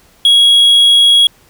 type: tone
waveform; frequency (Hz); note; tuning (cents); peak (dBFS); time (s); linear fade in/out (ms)
triangle; 3318; G#7; -2; -3; 0.25-1.27; 2
effects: pink hiss -48 dBFS RMS until 1.49 s